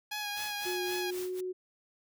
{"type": "tone with vibrato", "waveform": "10% pulse", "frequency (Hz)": 830.6, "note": "G#5", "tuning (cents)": 0, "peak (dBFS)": -26, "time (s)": [0.11, 1.11], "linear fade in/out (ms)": 10, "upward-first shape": "sine", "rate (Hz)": 3.8, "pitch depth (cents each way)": 25}
{"type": "noise with tremolo", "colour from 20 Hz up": "white", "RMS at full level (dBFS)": -43, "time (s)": [0.36, 1.41], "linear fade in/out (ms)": 10, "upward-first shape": "sine", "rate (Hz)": 3.9, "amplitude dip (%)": 90}
{"type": "tone with pitch glide", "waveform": "sine", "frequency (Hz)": [360.8, 368], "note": ["F#4", "F#4"], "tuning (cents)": [-44, -9], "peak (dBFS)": -33, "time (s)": [0.65, 1.53], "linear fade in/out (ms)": 20, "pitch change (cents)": 35, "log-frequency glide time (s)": [1.09, 1.34]}
{"effects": []}